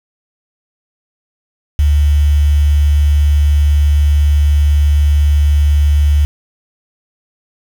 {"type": "tone with quantisation", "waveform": "sine", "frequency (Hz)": 73, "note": "D2", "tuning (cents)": -10, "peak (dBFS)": -7, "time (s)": [1.79, 6.25], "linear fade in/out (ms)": 0, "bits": 5, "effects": []}